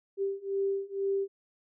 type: beating tone pair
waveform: sine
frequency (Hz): 392 / 394.1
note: G4 / G4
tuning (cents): 0 / +9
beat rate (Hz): 2.1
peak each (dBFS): -32 / -31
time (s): 0.17-1.28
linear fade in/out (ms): 50
effects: none